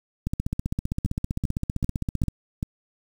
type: two click trains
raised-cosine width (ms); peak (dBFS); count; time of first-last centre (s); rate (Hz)
5; -13 / -13; 5 / 32; 1.06-2.629 / 0.27-2.283; 2.55 / 15.4
effects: 7-bit